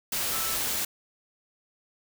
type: tone in noise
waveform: sine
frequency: 1318.5 Hz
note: E6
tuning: in tune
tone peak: -37 dBFS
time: 0.32-0.55 s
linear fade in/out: 5 ms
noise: white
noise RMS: -29 dBFS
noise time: 0.12-0.85 s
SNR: -11 dB
effects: none